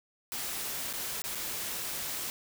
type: noise with dropouts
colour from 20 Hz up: white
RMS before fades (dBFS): -36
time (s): 0.32-2.3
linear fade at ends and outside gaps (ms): 0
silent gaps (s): 0.928-0.936 / 1.219-1.24 / 1.349-1.354
effects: none